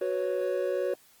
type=chord; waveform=triangle; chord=F# suspended fourth; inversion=none; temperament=just; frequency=370 / 493.3 / 555 Hz; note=F#4 / B4 / C#5; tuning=0 / -2 / +2 cents; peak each=-29 / -30 / -28 dBFS; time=0.01-0.94 s; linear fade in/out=5 ms; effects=white hiss -60 dBFS RMS until 1.2 s + Opus 24 kbps